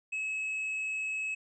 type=tone; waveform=triangle; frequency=2577 Hz; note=E7; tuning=40 cents flat; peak=-30 dBFS; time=0.12-1.35 s; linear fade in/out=10 ms; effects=resampled to 24000 Hz

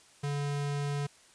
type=tone; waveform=square; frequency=143.5 Hz; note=D3; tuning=40 cents flat; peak=-31 dBFS; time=0.23-1.07 s; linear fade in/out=10 ms; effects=white hiss -59 dBFS RMS until 1.34 s + resampled to 22050 Hz

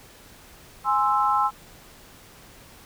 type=chord; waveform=sine; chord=Ab augmented; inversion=none; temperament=equal; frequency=830.6 / 1046.5 / 1318.5 Hz; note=Ab5 / C6 / E6; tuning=0 / 0 / 0 cents; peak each=-23 dBFS; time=0.84-1.51 s; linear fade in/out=50 ms; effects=pink hiss -49 dBFS RMS until 2.85 s

